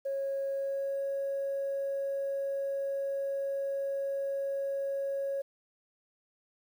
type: tone with pitch glide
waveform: sine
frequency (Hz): 548 to 551.5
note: C#5 to C#5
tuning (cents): -20 to -9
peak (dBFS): -29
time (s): 0.05-5.42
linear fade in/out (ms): 10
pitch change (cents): +11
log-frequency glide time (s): 0.52-1.02
effects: tanh soft clip ceiling -27 dBFS + 10-bit